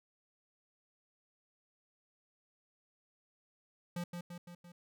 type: tone with echo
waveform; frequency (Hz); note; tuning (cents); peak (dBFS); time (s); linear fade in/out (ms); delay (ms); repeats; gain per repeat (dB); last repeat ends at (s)
square; 174.61; F3; 0; -37; 3.96-4.04; 5; 170; 4; -4; 4.72
effects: none